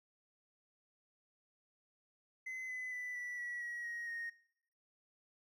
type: tone with pitch steps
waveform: triangle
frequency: 2042 / 2015 / 1988.5 / 1962.2 / 1936.3 / 1910.8 / 1885.5 / 1860.7 Hz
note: C7 / B6 / B6 / B6 / B6 / A#6 / A#6 / A#6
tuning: -43 / +34 / +11 / -12 / -35 / +42 / +19 / -4 cents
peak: -38 dBFS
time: 2.46-4.3 s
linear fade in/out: 10 ms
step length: 230 ms
effects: noise-tail reverb RT60 0.7 s tail -19 dB re dry + tanh soft clip ceiling -35 dBFS